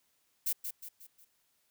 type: noise with echo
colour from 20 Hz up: violet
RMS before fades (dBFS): -31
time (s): 0.46-0.53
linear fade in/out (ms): 10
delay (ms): 180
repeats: 4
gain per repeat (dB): -7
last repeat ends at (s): 1.25
effects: white hiss -74 dBFS RMS until 1.7 s